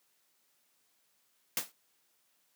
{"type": "noise with exponential decay", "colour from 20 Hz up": "white", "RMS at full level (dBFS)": -28, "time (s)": [1.57, 1.72], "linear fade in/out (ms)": 1, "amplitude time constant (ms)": 32, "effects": ["white hiss -73 dBFS RMS until 2.55 s", "high-pass 150 Hz 12 dB/octave"]}